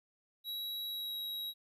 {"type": "tone with pitch glide", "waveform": "square", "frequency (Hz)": [3878, 3847], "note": ["B7", "B7"], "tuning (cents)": [-32, -46], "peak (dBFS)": -38, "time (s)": [0.44, 1.54], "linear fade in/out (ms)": 50, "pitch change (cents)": -14, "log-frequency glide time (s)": [0.88, 1.18], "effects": ["13-bit"]}